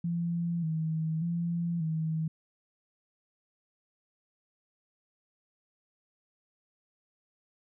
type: tone with vibrato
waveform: sine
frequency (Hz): 164.81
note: E3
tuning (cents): 0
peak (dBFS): -28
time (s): 0.04-2.28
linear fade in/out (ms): 5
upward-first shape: square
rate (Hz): 0.85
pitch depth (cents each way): 58
effects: none